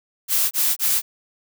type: noise bursts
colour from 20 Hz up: blue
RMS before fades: -19 dBFS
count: 3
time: 0.28-1.02 s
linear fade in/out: 50 ms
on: 230 ms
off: 25 ms
effects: none